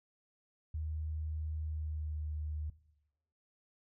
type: tone with pitch glide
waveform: sine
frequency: 77.78 to 76.22 Hz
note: D#2 to D#2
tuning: 0 to -35 cents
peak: -35 dBFS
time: 0.74-2.7 s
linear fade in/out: 5 ms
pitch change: -35 cents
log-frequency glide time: 1.64-2.26 s
effects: noise-tail reverb RT60 0.9 s tail -19 dB re dry